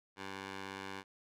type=tone with band-pass filter; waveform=15% pulse; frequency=96.8 Hz; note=G2; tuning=21 cents flat; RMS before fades=-45 dBFS; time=0.16-1.04 s; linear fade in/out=50 ms; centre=1800 Hz; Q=0.58; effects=none